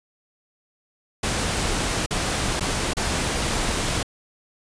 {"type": "noise with dropouts", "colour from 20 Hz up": "pink", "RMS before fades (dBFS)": -24, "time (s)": [1.23, 4.03], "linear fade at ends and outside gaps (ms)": 5, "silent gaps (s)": [[2.062, 2.107], [2.597, 2.607], [2.935, 2.968]], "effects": ["resampled to 22050 Hz"]}